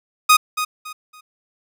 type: tone with echo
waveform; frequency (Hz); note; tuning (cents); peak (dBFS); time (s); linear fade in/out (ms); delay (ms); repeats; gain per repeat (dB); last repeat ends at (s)
sawtooth; 1244.5; D#6; 0; -5; 0.29-0.37; 10; 280; 3; -11; 1.21
effects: none